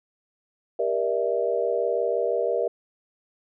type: chord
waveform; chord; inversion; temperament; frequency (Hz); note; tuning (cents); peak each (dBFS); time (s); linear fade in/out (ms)
sine; E half-diminished seventh; first; just; 395.6 / 474.7 / 593.3 / 659.3; G4 / Bb4 / D5 / E5; +16 / +31 / +18 / 0; -29 / -25 / -28 / -28; 0.79-2.68; 5
effects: none